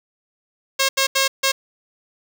5% pulse tone bursts at uneven times, 540 Hz, C#5, 45 cents flat, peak -4 dBFS, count 4, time 0.79-0.89 / 0.97-1.07 / 1.15-1.28 / 1.43-1.52 s, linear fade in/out 10 ms, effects none

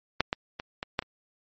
clicks, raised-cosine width 0.3 ms, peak -6 / -10 / -18 / -16 / -9 / -26 dBFS, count 6, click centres 0.206 / 0.329 / 0.599 / 0.829 / 0.991 / 1.024 s, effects MP3 32 kbps

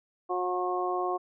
harmonic tone, 180.9 Hz, F#3, 39 cents flat, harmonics 2 / 3 / 4 / 5 / 6, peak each -31 / -39 / -31 / -43 / -33 dBFS, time 0.29-1.18 s, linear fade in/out 20 ms, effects none

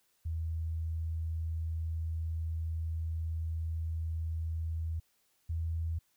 sine tone pair in turn, 81.1 / 81.85 Hz, E2 / E2, -28 / -12 cents, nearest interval unison, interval 16 cents, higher second, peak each -32 / -31 dBFS, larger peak second, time 0.25-5 / 5.49-5.99 s, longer first, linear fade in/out 10 ms, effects white hiss -73 dBFS RMS until 6.16 s

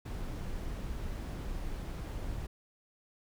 brown noise, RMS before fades -38 dBFS, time 0.05-2.47 s, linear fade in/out 10 ms, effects none

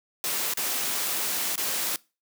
white noise with dropouts, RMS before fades -28 dBFS, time 0.24-1.96 s, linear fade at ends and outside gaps 1 ms, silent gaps 0.537-0.572 / 1.557-1.578 s, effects noise-tail reverb RT60 0.3 s tail -23 dB re dry + high-pass 200 Hz 12 dB/octave

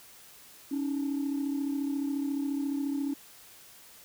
sine tone pair together, 278.5 / 312.8 Hz, C#4 / D#4, +8 / +9 cents, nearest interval major second, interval 201 cents, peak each -28 / -34 dBFS, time 0.71-3.14 s, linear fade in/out 10 ms, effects tanh soft clip ceiling -24 dBFS + white hiss -53 dBFS RMS until 4.04 s

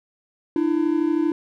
triangle tone pair together, 301.5 / 334.2 Hz, D4 / E4, +46 / +24 cents, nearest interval major second, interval 178 cents, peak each -19 dBFS, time 0.56-1.32 s, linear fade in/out 2 ms, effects none

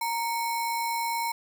sine tone with sample-and-hold, 929 Hz, A#5, 6 cents flat, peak -26 dBFS, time 0.01-1.32 s, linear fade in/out 5 ms, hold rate 3150 Hz, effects none

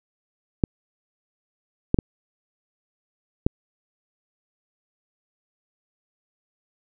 clicks, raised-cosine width 3 ms, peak -4 dBFS, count 4, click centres 0.638 / 1.944 / 1.988 / 3.465 s, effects none

